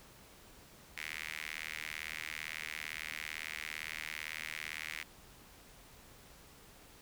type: tone with high-pass filter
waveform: sawtooth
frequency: 77.78 Hz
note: D#2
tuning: in tune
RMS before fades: -43 dBFS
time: 0.97-5.03 s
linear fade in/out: 5 ms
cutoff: 2100 Hz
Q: 4
effects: pink hiss -58 dBFS RMS until 7.01 s